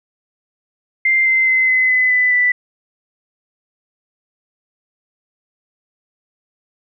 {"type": "tone with pitch steps", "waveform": "sine", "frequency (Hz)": [2093, 2074, 2055, 2036, 2017, 1998.5, 1980.1], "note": ["C7", "C7", "C7", "C7", "B6", "B6", "B6"], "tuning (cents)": [0, -16, -32, -48, 36, 20, 4], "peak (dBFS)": -11, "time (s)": [1.05, 2.52], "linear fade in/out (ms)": 5, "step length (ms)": 210, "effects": []}